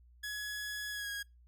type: tone with pitch glide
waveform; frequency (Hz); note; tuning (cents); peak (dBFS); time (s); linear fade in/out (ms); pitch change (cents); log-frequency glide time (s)
sawtooth; 1685 to 1645.6; G#6 to G#6; +25 to -16; -34; 0.23-1.23; 10; -41; 0.91-1.1
effects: noise-tail reverb RT60 0.2 s tail -23 dB re dry + added 60 Hz sine -58 dBFS peak until 1.47 s